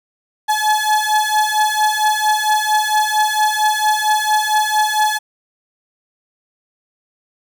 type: beating tone pair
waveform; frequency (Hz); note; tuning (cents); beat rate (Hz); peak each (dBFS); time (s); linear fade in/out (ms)
35% pulse; 852 / 856.4; G#5 / A5; +44 / -47; 4.4; -15; 0.48-5.19; 20
effects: none